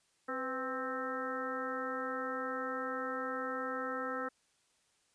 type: harmonic tone with a mistuned harmonic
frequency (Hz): 262.6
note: C4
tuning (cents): +6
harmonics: 1 / 2 / 3 / 4 / 5 / 6 / 7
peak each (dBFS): -43 / -40 / -48 / -48 / -39 / -46 / -46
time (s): 0.28-4.29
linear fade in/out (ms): 10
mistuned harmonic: 2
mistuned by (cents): -64
effects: white hiss -73 dBFS RMS until 5.14 s + resampled to 22050 Hz